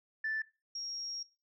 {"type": "tone pair in turn", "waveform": "sine", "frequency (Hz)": [1760, 5588], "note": ["A6", "F8"], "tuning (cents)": [0, 0], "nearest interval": "octave + minor sixth", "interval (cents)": 2000, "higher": "second", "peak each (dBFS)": [-31, -37], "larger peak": "first", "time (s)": [[0.24, 0.42], [0.75, 1.23]], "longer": "second", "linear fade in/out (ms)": 5, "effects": ["noise-tail reverb RT60 0.3 s tail -20 dB re dry", "tanh soft clip ceiling -28 dBFS"]}